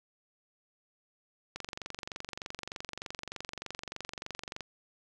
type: click train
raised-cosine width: 0.2 ms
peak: -21 dBFS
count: 72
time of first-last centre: 1.56-4.607 s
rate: 23.3 Hz
effects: none